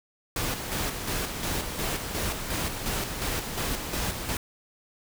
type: noise with tremolo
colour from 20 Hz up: pink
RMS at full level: -29 dBFS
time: 0.36-4.37 s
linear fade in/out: 2 ms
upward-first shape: square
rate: 2.8 Hz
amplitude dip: 45%
effects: none